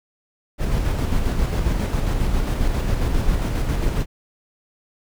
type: noise with tremolo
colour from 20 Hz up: brown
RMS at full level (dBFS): -19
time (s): 0.58-4.06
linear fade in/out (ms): 50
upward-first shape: square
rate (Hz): 7.4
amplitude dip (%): 30
effects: none